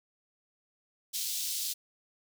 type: high-pass noise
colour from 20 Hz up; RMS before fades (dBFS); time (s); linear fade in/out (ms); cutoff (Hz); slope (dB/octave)
pink; -34; 1.13-1.74; 20; 3700; 24
effects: none